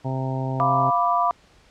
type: harmonic tone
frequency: 131.9 Hz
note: C3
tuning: 14 cents sharp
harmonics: 1 / 2 / 3 / 4 / 5 / 6 / 7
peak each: -25 / -31 / -36 / -37 / -34 / -36 / -35 dBFS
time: 0.04-0.91 s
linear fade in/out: 20 ms
type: chord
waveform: sine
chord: B diminished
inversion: second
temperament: equal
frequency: 698.5 / 987.8 / 1174.7 Hz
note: F5 / B5 / D6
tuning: 0 / 0 / 0 cents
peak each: -22 dBFS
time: 0.6-1.31 s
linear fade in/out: 0 ms
effects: pink hiss -55 dBFS RMS until 1.7 s + low-pass 6000 Hz 12 dB/octave